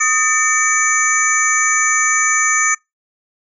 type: tone cluster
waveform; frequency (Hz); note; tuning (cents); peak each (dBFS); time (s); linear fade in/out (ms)
sine; 1247 / 1801 / 2281 / 6180 / 6980; D#6 / A6 / C#7 / G8 / A8; +3 / +40 / +49 / -26 / -15; -19; 0-2.75; 10
effects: noise-tail reverb RT60 0.2 s tail -26 dB re dry